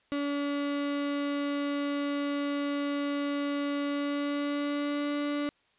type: tone with pitch glide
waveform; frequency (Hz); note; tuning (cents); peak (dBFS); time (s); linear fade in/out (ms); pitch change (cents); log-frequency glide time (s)
35% pulse; 285.6 to 290.4; D4 to D4; -48 to -19; -27; 0.12-5.49; 0; +29; 3.85-5.15
effects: white hiss -68 dBFS RMS until 5.78 s + resampled to 8000 Hz

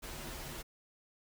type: noise with comb filter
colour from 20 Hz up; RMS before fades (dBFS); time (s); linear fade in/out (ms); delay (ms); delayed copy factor
pink; -44; 0.02-0.63; 20; 10; -1
effects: none

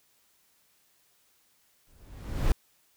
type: noise with exponential growth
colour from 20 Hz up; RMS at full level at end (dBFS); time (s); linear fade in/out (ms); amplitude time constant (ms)
brown; -22; 1.87-2.52; 1; 140
effects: white hiss -67 dBFS RMS until 2.96 s

